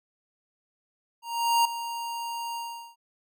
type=tone with ADSR envelope; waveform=square; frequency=934 Hz; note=A#5; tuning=3 cents sharp; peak=-19 dBFS; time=1.22-2.96 s; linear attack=430 ms; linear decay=5 ms; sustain=-13 dB; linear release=400 ms; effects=none